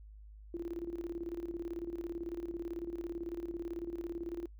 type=tone with tremolo; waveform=sine; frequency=340.5 Hz; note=F4; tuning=44 cents flat; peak=-35 dBFS; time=0.54-4.46 s; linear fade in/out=2 ms; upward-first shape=square; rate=18 Hz; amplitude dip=70%; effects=noise-tail reverb RT60 0.1 s tail -22 dB re dry + added 52 Hz sine -50 dBFS peak until 4.59 s